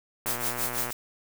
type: click train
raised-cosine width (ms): 0.5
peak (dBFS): -19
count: 79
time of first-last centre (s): 0.26-0.905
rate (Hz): 121
type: noise with tremolo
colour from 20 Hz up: blue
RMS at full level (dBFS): -28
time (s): 0.26-0.93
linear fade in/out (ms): 5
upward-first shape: sine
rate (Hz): 6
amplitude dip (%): 80
effects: none